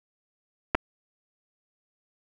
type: clicks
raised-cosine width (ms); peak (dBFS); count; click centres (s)
0.5; -7; 2; 0.748 / 0.751
effects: none